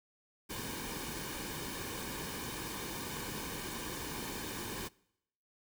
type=noise with comb filter; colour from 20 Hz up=pink; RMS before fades=-41 dBFS; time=0.49-4.89 s; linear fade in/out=20 ms; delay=1.5 ms; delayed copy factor=-0.6; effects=noise-tail reverb RT60 0.8 s tail -24 dB re dry

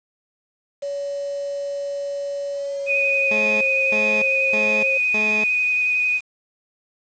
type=tone with pitch glide; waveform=sine; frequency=565 to 537 Hz; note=C#5 to C5; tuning=+33 to +45 cents; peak=-24 dBFS; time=0.82-4.98 s; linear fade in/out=10 ms; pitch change=-88 cents; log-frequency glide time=2.51-3.64 s
type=tone with vibrato; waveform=sine; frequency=2489 Hz; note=D#7; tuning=in tune; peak=-17 dBFS; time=2.86-6.21 s; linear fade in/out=50 ms; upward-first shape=triangle; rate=11 Hz; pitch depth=19 cents each way
type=tone bursts; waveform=15% pulse; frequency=213.9 Hz; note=A3; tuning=49 cents flat; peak=-19 dBFS; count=4; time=3.31-5.44 s; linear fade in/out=2 ms; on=300 ms; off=310 ms
effects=resampled to 16000 Hz + 7-bit

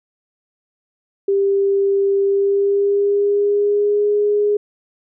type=tone with pitch glide; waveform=sine; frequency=395.6 to 414.1 Hz; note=G4 to G#4; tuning=+16 to -5 cents; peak=-13 dBFS; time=1.28-4.57 s; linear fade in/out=5 ms; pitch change=+79 cents; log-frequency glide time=2.24-4.07 s; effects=none

